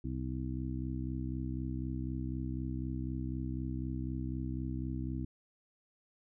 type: harmonic tone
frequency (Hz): 64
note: C2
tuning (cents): -38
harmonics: 1 / 2 / 3 / 4 / 5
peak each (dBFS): -39 / -39 / -46 / -41 / -43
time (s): 0.04-5.25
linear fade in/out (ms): 5
effects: none